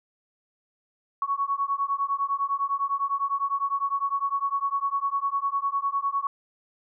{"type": "beating tone pair", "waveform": "sine", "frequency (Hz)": [1108.7, 1118.6], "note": ["C#6", "C#6"], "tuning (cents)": [0, 15], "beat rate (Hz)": 9.9, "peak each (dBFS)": -27, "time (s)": [1.22, 6.27], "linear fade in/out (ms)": 2, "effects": []}